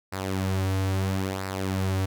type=tone with flanger; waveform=sawtooth; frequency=95.4 Hz; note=G2; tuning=47 cents flat; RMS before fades=-27 dBFS; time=0.12-2.06 s; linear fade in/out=10 ms; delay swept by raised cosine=0.3 to 5.1 ms; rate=0.75 Hz; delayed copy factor=-0.6; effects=none